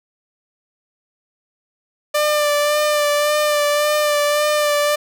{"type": "tone with vibrato", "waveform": "sawtooth", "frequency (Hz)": 593, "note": "D5", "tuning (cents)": 17, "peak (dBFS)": -11, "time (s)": [2.14, 4.96], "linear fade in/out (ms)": 10, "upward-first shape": "sine", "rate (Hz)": 1.8, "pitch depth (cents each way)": 24, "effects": []}